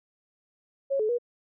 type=tone with pitch steps; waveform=sine; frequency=549 / 430.7 / 481.1 Hz; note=C#5 / A4 / B4; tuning=-17 / -37 / -45 cents; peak=-23 dBFS; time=0.9-1.185 s; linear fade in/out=20 ms; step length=95 ms; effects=none